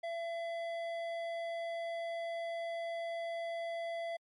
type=tone with hard clipping; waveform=sine; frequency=673 Hz; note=E5; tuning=36 cents sharp; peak=-38 dBFS; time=0.03-4.17 s; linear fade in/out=10 ms; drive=10 dB; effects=MP3 48 kbps